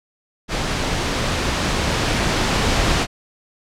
pink noise with level ramp, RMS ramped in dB -22 to -17 dBFS, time 0.48-3.07 s, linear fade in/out 50 ms, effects low-pass 6000 Hz 12 dB/octave

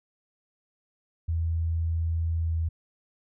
sine tone with pitch glide, 82.41 to 81.65 Hz, E2 to E2, 0 to -16 cents, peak -24 dBFS, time 1.28-2.69 s, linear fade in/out 10 ms, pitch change -16 cents, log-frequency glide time 2.39-2.56 s, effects none

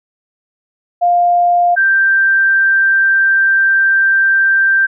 sine tone pair in turn, 702 / 1572.7 Hz, F5 / G6, +9 / +5 cents, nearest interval octave + major second, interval 1396 cents, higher second, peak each -8 dBFS, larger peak neither, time 1.01-1.76 / 1.76-4.87 s, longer second, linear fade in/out 20 ms, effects none

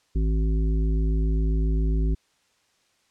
harmonic tone, 53.7 Hz, A1, 41 cents flat, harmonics 1 / 3 / 5 / 7, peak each -20 / -30 / -34 / -37 dBFS, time 0.15-2.15 s, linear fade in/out 10 ms, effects white hiss -66 dBFS RMS until 3.1 s + low-pass 7000 Hz 12 dB/octave

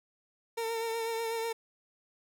30% pulse tone with vibrato, 455.5 Hz, A#4, 40 cents flat, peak -29 dBFS, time 0.57-1.53 s, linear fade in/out 10 ms, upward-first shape triangle, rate 8.1 Hz, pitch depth 34 cents each way, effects none

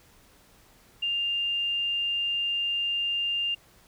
sine tone, 2800 Hz, F7, 4 cents sharp, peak -25 dBFS, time 1.02-3.55 s, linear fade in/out 10 ms, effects pink hiss -58 dBFS RMS until 3.87 s

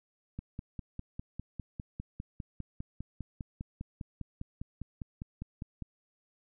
click train, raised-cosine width 5 ms, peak -26 dBFS, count 28, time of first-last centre 0.39-5.823 s, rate 4.97 Hz, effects none

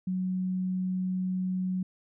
sine tone, 185 Hz, F#3, in tune, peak -27 dBFS, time 0.07-1.83 s, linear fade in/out 5 ms, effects none

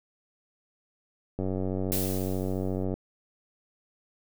click train, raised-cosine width 2 ms, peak -18 dBFS, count 147, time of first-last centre 1.39-2.94 s, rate 94.2 Hz
blue noise with exponential decay, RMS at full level -29 dBFS, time 1.92-2.84 s, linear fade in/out 0 ms, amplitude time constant 200 ms
effects none

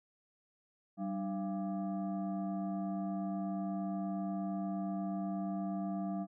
sine tone with frequency modulation, 192.8 Hz, G3, 28 cents flat, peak -34 dBFS, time 0.97-6.27 s, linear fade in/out 50 ms, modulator 494 Hz, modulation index 0.94, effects none

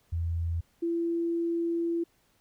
sine tone pair in turn, 83.8 / 337.3 Hz, E2 / E4, +29 / +40 cents, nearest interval 2 octaves, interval 2411 cents, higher second, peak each -27 / -26 dBFS, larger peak second, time 0.12-0.61 / 0.82-2.04 s, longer second, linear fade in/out 10 ms, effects pink hiss -68 dBFS RMS until 2.4 s

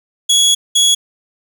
25% pulse tone pair in turn, 3352 / 3352 Hz, G#7 / G#7, +15 / +15 cents, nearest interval unison, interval 0 cents, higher neither, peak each -5 dBFS, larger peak neither, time 0.29-0.55 / 0.75-0.95 s, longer first, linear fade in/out 10 ms, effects none

